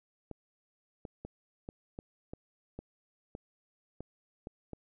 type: clicks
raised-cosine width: 2 ms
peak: -28 dBFS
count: 11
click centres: 0.313 / 1.052 / 1.25 / 1.689 / 1.989 / 2.335 / 2.79 / 3.351 / 4.006 / 4.471 / 4.733 s
effects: none